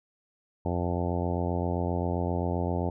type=harmonic tone; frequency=87.6 Hz; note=F2; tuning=6 cents sharp; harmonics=1 / 2 / 3 / 4 / 5 / 6 / 7 / 8 / 9 / 10; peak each=-30 / -33 / -35 / -36 / -37 / -38 / -38 / -39 / -40 / -40 dBFS; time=0.65-2.9 s; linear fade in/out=5 ms; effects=none